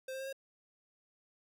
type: tone with pitch steps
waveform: square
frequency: 523.3 / 529.4 / 535.5 / 541.8 Hz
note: C5 / C5 / C5 / C#5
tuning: 0 / +20 / +40 / -40 cents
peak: -40 dBFS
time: 0.08-0.328 s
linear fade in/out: 5 ms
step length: 62 ms
effects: none